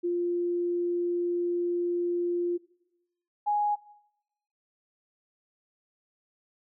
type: tone pair in turn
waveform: sine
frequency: 349.2 / 830.5 Hz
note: F4 / G#5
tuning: 0 / 0 cents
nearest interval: octave + minor third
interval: 1500 cents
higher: second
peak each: -25 / -23 dBFS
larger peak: second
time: 0.03-2.58 / 3.46-3.76 s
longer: first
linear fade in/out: 20 ms
effects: noise-tail reverb RT60 0.9 s tail -21 dB re dry